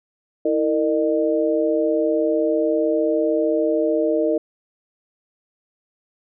sine tone cluster, 324.3 / 459.8 / 609 Hz, E4 / A#4 / D#5, -28 / -24 / -37 cents, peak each -21 dBFS, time 0.45-4.38 s, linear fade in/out 5 ms, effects none

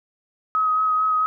sine tone with vibrato, 1267 Hz, D#6, 31 cents sharp, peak -17 dBFS, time 0.55-1.26 s, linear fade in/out 0 ms, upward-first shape sine, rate 4.5 Hz, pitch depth 16 cents each way, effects none

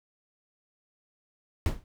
brown noise with exponential decay, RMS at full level -19 dBFS, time 1.66-1.84 s, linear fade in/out 1 ms, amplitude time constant 38 ms, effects none

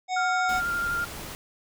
harmonic tone, 740 Hz, F#5, in tune, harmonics 1 / 3 / 5 / 7 / 9 / 10, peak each -25 / -35 / -39 / -42 / -44 / -45 dBFS, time 0.08-0.62 s, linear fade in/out 50 ms
sine tone with vibrato, 1396.9 Hz, F6, in tune, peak -25 dBFS, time 0.16-1.05 s, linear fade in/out 10 ms, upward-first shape square, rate 12 Hz, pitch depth 13 cents each way
pink noise, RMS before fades -38 dBFS, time 0.49-1.35 s, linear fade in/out 0 ms
effects none

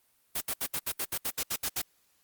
white noise bursts, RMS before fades -31 dBFS, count 12, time 0.35-1.819 s, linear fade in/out 10 ms, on 61 ms, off 67 ms, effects white hiss -69 dBFS RMS until 2.23 s + Opus 32 kbps

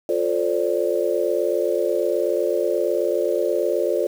sine chord, D minor seventh, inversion first, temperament just, 352.4 / 440.5 / 528.6 / 587.3 Hz, F4 / A4 / C5 / D5, +16 / +2 / +18 / 0 cents, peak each -24 dBFS, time 0.09-4.07 s, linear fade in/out 2 ms, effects 7-bit

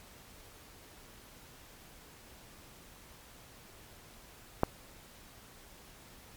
click, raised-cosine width 1 ms, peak -10 dBFS, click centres 4.634 s, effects pink hiss -55 dBFS RMS until 6.36 s + MP3 96 kbps

